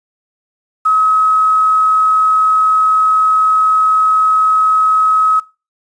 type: tone with quantisation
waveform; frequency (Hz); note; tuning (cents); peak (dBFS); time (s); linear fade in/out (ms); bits
sine; 1278; D#6; +46; -8; 0.85-5.4; 10; 6
effects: noise-tail reverb RT60 0.3 s tail -21 dB re dry + resampled to 22050 Hz